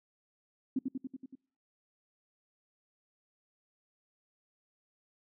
sine tone with echo, 262.6 Hz, C4, 6 cents sharp, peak -27 dBFS, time 0.76-0.79 s, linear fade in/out 5 ms, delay 94 ms, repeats 6, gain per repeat -3 dB, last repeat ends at 1.354 s, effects noise-tail reverb RT60 0.5 s tail -24 dB re dry

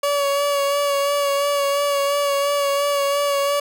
30% pulse tone with vibrato, 567 Hz, C#5, 39 cents sharp, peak -15 dBFS, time 0.03-3.6 s, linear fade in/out 5 ms, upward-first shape sine, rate 2.9 Hz, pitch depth 24 cents each way, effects none

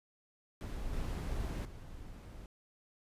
brown noise with level steps, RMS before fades -40 / -37 / -48 dBFS, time 0.61-2.46 s, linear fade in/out 0 ms, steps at 0.93 / 1.65 s, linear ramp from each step 2 ms, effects resampled to 32000 Hz

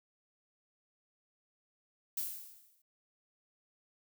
violet noise with exponential decay, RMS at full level -34 dBFS, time 2.17-2.82 s, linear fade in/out 5 ms, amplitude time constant 140 ms, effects none

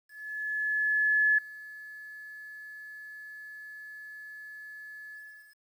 sine tone with ADSR envelope, 1714 Hz, A6, 46 cents flat, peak -20 dBFS, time 0.08-5.59 s, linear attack 1300 ms, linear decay 7 ms, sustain -22 dB, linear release 450 ms, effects 10-bit

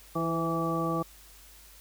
harmonic tone with a mistuned harmonic, 164.81 Hz, E3, in tune, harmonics 1 / 2 / 3 / 4 / 5 / 7, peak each -32 / -32 / -35 / -37 / -39 / -32 dBFS, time 0.15-1.03 s, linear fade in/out 10 ms, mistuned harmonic 3, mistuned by +28 cents, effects added 50 Hz sine -55 dBFS peak until 1.8 s + white hiss -54 dBFS RMS until 1.8 s

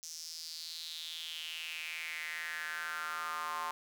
square tone with high-pass filter sweep, 81.2 Hz, E2, 26 cents flat, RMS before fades -41 dBFS, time 0.03-3.71 s, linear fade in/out 0 ms, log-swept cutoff 5900 to 1000 Hz, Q 5.1, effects none

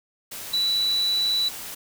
sine tone in noise, 3951 Hz, B7, in tune, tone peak -20 dBFS, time 0.53-1.49 s, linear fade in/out 10 ms, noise white, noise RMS -36 dBFS, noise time 0.31-1.75 s, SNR +13 dB, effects none

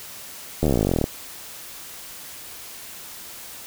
slowing click train, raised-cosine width 2 ms, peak -7 dBFS, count 23, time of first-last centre 0.63-1.041 s, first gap 12 ms, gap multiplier 1.04, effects white hiss -39 dBFS RMS until 3.66 s

